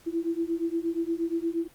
sine beating tone pair, 329.6 / 338.1 Hz, E4 / E4, 0 / +44 cents, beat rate 8.5 Hz, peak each -29 dBFS, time 0.06-1.68 s, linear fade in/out 20 ms, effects pink hiss -57 dBFS RMS until 1.74 s + Opus 48 kbps

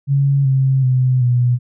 sine tone with pitch steps, 139.2 / 133.53 / 128.09 / 122.87 Hz, C#3 / C3 / C3 / B2, +8 / +36 / -36 / -8 cents, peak -11 dBFS, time 0.07-1.59 s, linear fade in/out 50 ms, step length 380 ms, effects none

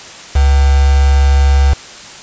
sine tone with quantisation, 69.3 Hz, C#2, in tune, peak -6 dBFS, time 0.35-1.74 s, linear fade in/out 10 ms, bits 3, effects white hiss -32 dBFS RMS until 2.22 s + resampled to 16000 Hz

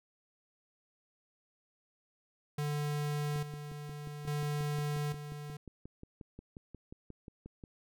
square tone with tremolo, 147.5 Hz, D3, 8 cents sharp, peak -33 dBFS, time 2.58-5.57 s, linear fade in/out 5 ms, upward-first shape square, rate 0.59 Hz, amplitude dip 65%
click train, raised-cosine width 3 ms, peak -34 dBFS, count 25, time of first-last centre 3.36-7.638 s, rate 5.61 Hz
effects none

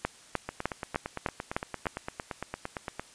two click trains, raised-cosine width 0.5 ms, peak -12 / -18 dBFS, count 7 / 23, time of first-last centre 0.05-1.868 / 0.49-2.996 s, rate 3.3 / 8.78 Hz, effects white hiss -54 dBFS RMS until 3.14 s + resampled to 22050 Hz

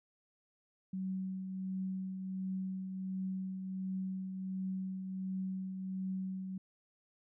sine tone with tremolo, 188.7 Hz, F#3, 34 cents sharp, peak -34 dBFS, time 0.93-6.58 s, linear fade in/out 5 ms, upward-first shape triangle, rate 1.4 Hz, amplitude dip 45%, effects none

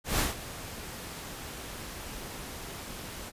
pink noise with ADSR envelope, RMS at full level -26 dBFS, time 0.04-3.32 s, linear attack 150 ms, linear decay 150 ms, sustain -15 dB, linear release 44 ms, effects resampled to 32000 Hz

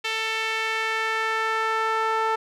sawtooth tone with band-pass filter sweep, 443.8 Hz, A4, 15 cents sharp, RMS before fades -25 dBFS, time 0.04-2.36 s, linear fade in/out 10 ms, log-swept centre 2800 to 1100 Hz, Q 1.7, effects none

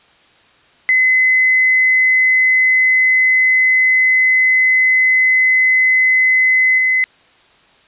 sine tone with level steps, 2035 Hz, C7, 49 cents flat, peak -9 / -11 dBFS, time 0.89-7.04 s, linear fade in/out 0 ms, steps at 6.78 s, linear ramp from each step 2 ms, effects white hiss -50 dBFS RMS until 7.87 s + resampled to 8000 Hz

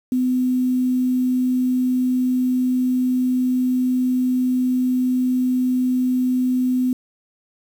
sine tone with quantisation, 253.1 Hz, B3, 43 cents sharp, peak -16 dBFS, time 0.12-6.93 s, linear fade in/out 2 ms, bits 7, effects none

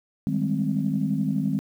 sine chord, Ab major seventh, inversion second, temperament equal, 155.56 / 196 / 207.7 / 261.6 Hz, Eb3 / G3 / Ab3 / C4, 0 / 0 / 0 / 0 cents, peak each -27 dBFS, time 0.27-1.59 s, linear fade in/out 0 ms, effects tanh soft clip ceiling -12 dBFS + 9-bit

